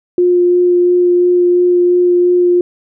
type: tone with vibrato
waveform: sine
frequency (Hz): 355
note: F4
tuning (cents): +28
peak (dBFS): -7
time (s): 0.18-2.61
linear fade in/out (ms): 2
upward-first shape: sine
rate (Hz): 2.9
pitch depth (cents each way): 9
effects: none